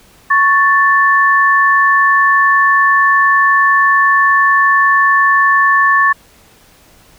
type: tone pair together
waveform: sine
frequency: 1108.7 / 1760 Hz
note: C#6 / A6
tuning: 0 / 0 cents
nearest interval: minor sixth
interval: 800 cents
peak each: -10 dBFS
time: 0.3-6.13 s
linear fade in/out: 10 ms
effects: pink hiss -46 dBFS RMS until 7.18 s